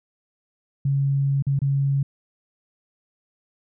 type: tone with dropouts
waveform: sine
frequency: 138.59 Hz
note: C#3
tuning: in tune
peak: -18 dBFS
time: 0.85-2.03 s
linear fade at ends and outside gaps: 5 ms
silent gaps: 1.424-1.467 / 1.591-1.617 s
effects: none